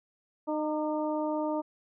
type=harmonic tone with a mistuned harmonic; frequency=306 Hz; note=D#4; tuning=29 cents flat; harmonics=1 / 2 / 3 / 4; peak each=-31 / -32 / -35 / -43 dBFS; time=0.47-1.62 s; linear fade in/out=20 ms; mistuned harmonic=4; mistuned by=-30 cents; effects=none